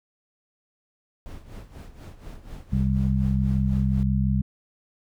brown noise with tremolo, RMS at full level -37 dBFS, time 1.26-4.03 s, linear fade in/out 0 ms, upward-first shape sine, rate 4.1 Hz, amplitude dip 75%
harmonic tone, 65.8 Hz, C2, 10 cents sharp, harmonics 1 / 2 / 3, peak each -24 / -24 / -24 dBFS, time 2.72-4.42 s, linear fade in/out 10 ms
effects none

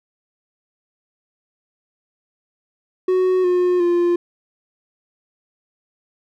triangle tone with pitch steps, 370 / 359.1 / 348.4 Hz, F#4 / F4 / F4, 0 / +48 / -4 cents, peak -12 dBFS, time 3.08-4.16 s, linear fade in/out 5 ms, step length 360 ms, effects none

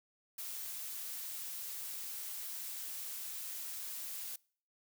blue noise, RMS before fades -43 dBFS, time 0.38-4.36 s, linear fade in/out 5 ms, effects noise-tail reverb RT60 0.5 s tail -25 dB re dry

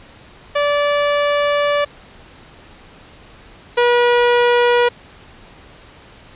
sawtooth tone pair in turn, 580 / 482.8 Hz, D5 / B4, -22 / -39 cents, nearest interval minor third, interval 317 cents, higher first, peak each -10 / -7 dBFS, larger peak second, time 0.55-1.85 / 3.77-4.89 s, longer first, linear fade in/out 10 ms, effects pink hiss -43 dBFS RMS until 6.35 s + resampled to 8000 Hz

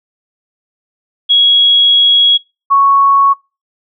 sine tone pair in turn, 3322 / 1108.6 Hz, G#7 / C#6, 0 / 0 cents, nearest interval octave + perfect fifth, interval 1900 cents, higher first, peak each -5 dBFS, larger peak neither, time 1.29-2.38 / 2.7-3.34 s, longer first, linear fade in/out 20 ms, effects noise-tail reverb RT60 0.3 s tail -26 dB re dry

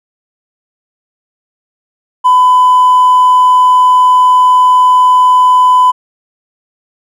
triangle tone with hard clipping, 1004 Hz, B5, 28 cents sharp, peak -3 dBFS, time 2.24-5.92 s, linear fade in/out 20 ms, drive 2 dB, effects none

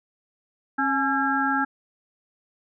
harmonic tone with a mistuned harmonic, 270.8 Hz, C#4, 40 cents flat, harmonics 1 / 3 / 5 / 6, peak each -26 / -26 / -26 / -26 dBFS, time 0.78-1.65 s, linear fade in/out 10 ms, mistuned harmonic 3, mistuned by +63 cents, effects none

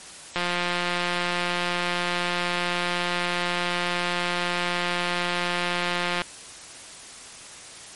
click train, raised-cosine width 0.3 ms, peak -9 dBFS, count 1032, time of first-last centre 0.36-6.218 s, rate 176 Hz, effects white hiss -42 dBFS RMS until 7.95 s + MP3 48 kbps

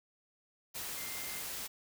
sine tone in noise, 2093 Hz, C7, in tune, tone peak -48 dBFS, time 0.96-1.41 s, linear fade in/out 20 ms, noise white, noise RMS -41 dBFS, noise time 0.74-1.68 s, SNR -10 dB, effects none

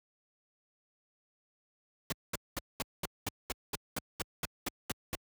pink noise bursts, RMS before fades -34 dBFS, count 14, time 2.1-5.152 s, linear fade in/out 2 ms, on 23 ms, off 210 ms, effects high-pass 60 Hz 12 dB/octave

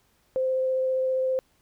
sine tone with vibrato, 520 Hz, C5, 11 cents flat, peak -22 dBFS, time 0.36-1.39 s, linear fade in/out 0 ms, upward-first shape triangle, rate 15 Hz, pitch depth 9 cents each way, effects pink hiss -66 dBFS RMS until 1.61 s

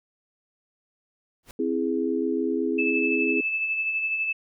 pink noise with exponential growth, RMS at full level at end -38 dBFS, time 1.43-1.51 s, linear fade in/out 2 ms, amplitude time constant 17 ms
sine chord, C augmented, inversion none, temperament equal, 261.6 / 329.6 / 415.3 Hz, C4 / E4 / G#4, 0 / 0 / 0 cents, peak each -27 dBFS, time 1.59-3.41 s, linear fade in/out 5 ms
sine tone with tremolo, 2623 Hz, E7, 9 cents flat, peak -22 dBFS, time 2.78-4.33 s, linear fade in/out 10 ms, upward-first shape sine, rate 12 Hz, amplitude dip 40%
effects none

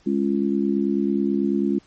harmonic tone, 69.2 Hz, C#2, 2 cents flat, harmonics 3 / 4 / 5, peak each -22 / -23 / -24 dBFS, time 0.06-1.79 s, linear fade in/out 10 ms, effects pink hiss -57 dBFS RMS until 1.86 s + MP3 32 kbps

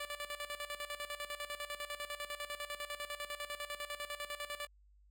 10% pulse tone with tremolo, 584 Hz, D5, 10 cents flat, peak -31 dBFS, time 0-4.67 s, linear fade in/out 5 ms, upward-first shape square, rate 10 Hz, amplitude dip 75%, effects added 50 Hz sine -62 dBFS peak until 5.1 s

